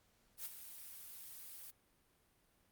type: noise with ADSR envelope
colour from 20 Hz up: blue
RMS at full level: -42 dBFS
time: 0.37-1.71 s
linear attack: 87 ms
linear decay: 13 ms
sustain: -10 dB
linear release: 11 ms
effects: pink hiss -74 dBFS RMS until 2.71 s + Opus 48 kbps